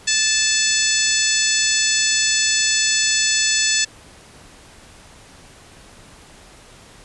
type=harmonic tone with a mistuned harmonic; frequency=875 Hz; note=A5; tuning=10 cents flat; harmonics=2 / 3 / 4 / 5 / 6 / 7 / 8 / 9; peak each=-24 / -24 / -24 / -24 / -24 / -24 / -24 / -24 dBFS; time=0.07-3.85 s; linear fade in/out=10 ms; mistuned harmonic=6; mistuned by=-18 cents; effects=pink hiss -45 dBFS RMS until 7.04 s + resampled to 24000 Hz